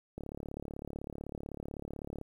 click train, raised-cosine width 2 ms, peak -27 dBFS, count 74, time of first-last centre 0.18-2.213 s, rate 35.9 Hz, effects 10-bit

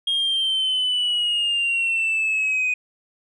sine exponential sweep, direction down, 3253 to 2489 Hz, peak -17 dBFS, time 0.07-2.74 s, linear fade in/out 5 ms, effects tanh soft clip ceiling -17 dBFS

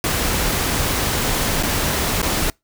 pink noise with dropouts, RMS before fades -20 dBFS, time 0.04-2.5 s, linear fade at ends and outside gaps 1 ms, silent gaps 1.627-1.633 / 2.217-2.228 s, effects noise-tail reverb RT60 0.2 s tail -26 dB re dry

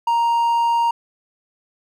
triangle tone, 934 Hz, A#5, 3 cents sharp, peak -13 dBFS, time 0.07-0.91 s, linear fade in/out 5 ms, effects none

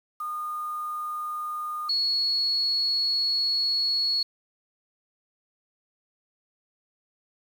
sine tone pair in turn, 1220 / 4356 Hz, D#6 / C#8, -34 / -31 cents, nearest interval octave + minor seventh, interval 2203 cents, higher second, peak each -29 / -22 dBFS, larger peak second, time 0.2-1.89 / 1.89-4.23 s, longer second, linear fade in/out 5 ms, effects 8-bit

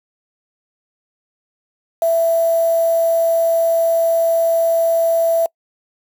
sine tone with quantisation, 664 Hz, E5, 12 cents sharp, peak -12 dBFS, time 2.02-5.46 s, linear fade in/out 2 ms, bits 5, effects noise-tail reverb RT60 0.1 s tail -26 dB re dry

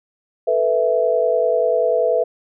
sine chord, A suspended second, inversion none, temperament equal with one note detuned, 443.6 / 493.9 / 659.3 Hz, A4 / B4 / E5, +14 / 0 / 0 cents, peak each -21 / -18 / -18 dBFS, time 0.47-2.24 s, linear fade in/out 10 ms, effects none

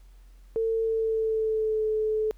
sine tone with pitch glide, 450 to 432.9 Hz, A4 to A4, +39 to -28 cents, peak -23 dBFS, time 0.56-2.31 s, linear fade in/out 0 ms, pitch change -67 cents, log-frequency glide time 0.76-1.86 s, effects added 44 Hz sine -48 dBFS peak until 2.37 s + pink hiss -66 dBFS RMS until 2.37 s

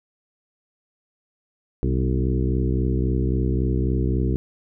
harmonic tone with a mistuned harmonic, 63.7 Hz, C2, 46 cents flat, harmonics 1 / 2 / 3 / 4 / 5 / 6 / 7, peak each -22 / -24 / -29 / -31 / -29 / -30 / -35 dBFS, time 1.83-4.36 s, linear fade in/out 0 ms, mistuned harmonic 3, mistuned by +60 cents, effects none

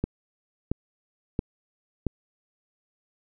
click train, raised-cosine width 3 ms, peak -12 dBFS, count 4, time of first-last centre 0.04-2.067 s, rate 1.48 Hz, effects none

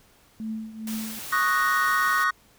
sine tone with tremolo, 220 Hz, A3, in tune, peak -27 dBFS, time 0.4-1.19 s, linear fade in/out 0 ms, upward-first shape triangle, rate 2.3 Hz, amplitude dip 80%
white noise, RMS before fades -37 dBFS, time 0.87-2.24 s, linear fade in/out 2 ms
triangle chord, D# minor seventh, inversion third, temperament equal, 1108.7 / 1244.5 / 1480 / 1864.7 Hz, C#6 / D#6 / F#6 / A#6, 0 / 0 / 0 / 0 cents, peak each -24 dBFS, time 1.32-2.31 s, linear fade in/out 10 ms
effects pink hiss -58 dBFS RMS until 2.58 s

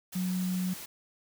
sine tone in noise, 183.4 Hz, F#3, 15 cents flat, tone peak -28 dBFS, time 0.15-0.74 s, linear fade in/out 10 ms, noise white, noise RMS -43 dBFS, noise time 0.12-0.86 s, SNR +12 dB, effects none

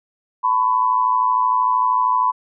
sine tone with amplitude modulation, 1003 Hz, B5, 26 cents sharp, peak -11 dBFS, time 0.43-2.32 s, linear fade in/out 20 ms, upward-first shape sine, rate 113 Hz, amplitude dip 70%, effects none

